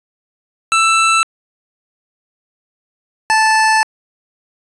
25% pulse tone pair in turn, 1327 / 876.9 Hz, E6 / A5, +11 / -6 cents, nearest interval perfect fifth, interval 717 cents, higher first, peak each -6 dBFS, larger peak neither, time 0.72-1.23 / 3.3-3.83 s, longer second, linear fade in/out 0 ms, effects resampled to 22050 Hz

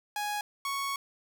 sawtooth tone pair in turn, 830.6 / 1108.7 Hz, G#5 / C#6, 0 / 0 cents, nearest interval perfect fourth, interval 500 cents, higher second, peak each -27 / -27 dBFS, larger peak neither, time 0.16-0.41 / 0.65-0.96 s, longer second, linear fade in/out 2 ms, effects 11-bit

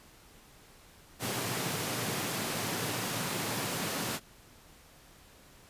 pink high-pass noise, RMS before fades -34 dBFS, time 1.19-4.2 s, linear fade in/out 50 ms, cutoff 100 Hz, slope 96 dB/octave, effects pink hiss -57 dBFS RMS until 5.69 s + resampled to 32000 Hz

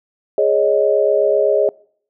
sine chord, Ab suspended fourth, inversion none, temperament equal, 415.3 / 554.4 / 622.3 Hz, Ab4 / Db5 / Eb5, 0 / 0 / 0 cents, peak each -16 dBFS, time 0.38-1.69 s, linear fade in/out 2 ms, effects noise-tail reverb RT60 0.6 s tail -25 dB re dry

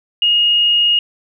sine tone, 2863 Hz, F7, 42 cents sharp, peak -10 dBFS, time 0.22-0.99 s, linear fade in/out 2 ms, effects none

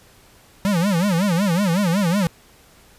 square tone with vibrato, 185 Hz, F#3, in tune, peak -17 dBFS, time 0.65-2.27 s, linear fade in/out 0 ms, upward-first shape sine, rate 5.4 Hz, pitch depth 210 cents each way, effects pink hiss -51 dBFS RMS until 2.98 s + resampled to 32000 Hz

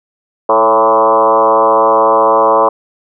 sine tone with frequency modulation, 784 Hz, G5, in tune, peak -6 dBFS, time 0.49-2.69 s, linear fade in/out 5 ms, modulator 114 Hz, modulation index 3.1, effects none

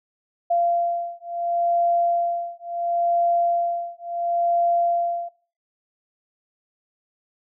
sine beating tone pair, 689 / 689.72 Hz, F5 / F5, -24 / -22 cents, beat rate 0.72 Hz, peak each -23 dBFS, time 0.5-5.29 s, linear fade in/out 10 ms, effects noise-tail reverb RT60 0.4 s tail -18 dB re dry

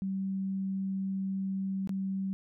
sine tone with dropouts, 192.6 Hz, G3, 30 cents flat, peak -30 dBFS, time 0.02-2.33 s, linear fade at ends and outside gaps 0 ms, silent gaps 1.874-1.893 s, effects none

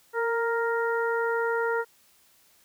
harmonic tone with a mistuned harmonic, 466.2 Hz, A#4, in tune, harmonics 1 / 2 / 3 / 4, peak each -26 / -31 / -30 / -36 dBFS, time 0.13-1.85 s, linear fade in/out 50 ms, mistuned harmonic 1, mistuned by -22 cents, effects white hiss -61 dBFS RMS until 2.64 s

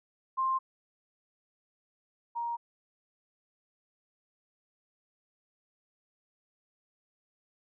sine tone pair in turn, 1053 / 939.9 Hz, C6 / A#5, +11 / +14 cents, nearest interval major second, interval 197 cents, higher first, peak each -26 / -31 dBFS, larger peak first, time 0.37-0.59 / 2.35-2.57 s, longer neither, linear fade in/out 20 ms, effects none

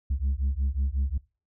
sine beating tone pair, 65.41 / 70.91 Hz, C2 / C#2, 0 / +40 cents, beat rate 5.5 Hz, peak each -25 dBFS, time 0.1-1.18 s, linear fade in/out 10 ms, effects noise-tail reverb RT60 0.3 s tail -22 dB re dry + tanh soft clip ceiling -21 dBFS

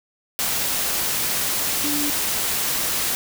sine tone in noise, 292.9 Hz, D4, 5 cents flat, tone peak -25 dBFS, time 1.84-2.1 s, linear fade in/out 0 ms, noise white, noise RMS -23 dBFS, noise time 0.39-3.15 s, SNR -5 dB, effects none

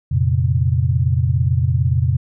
sine chord, F suspended fourth, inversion none, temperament equal with one note detuned, 87.31 / 116.54 / 134.18 Hz, F2 / Bb2 / C3, 0 / 0 / +44 cents, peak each -18 dBFS, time 0.11-2.17 s, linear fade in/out 10 ms, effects none

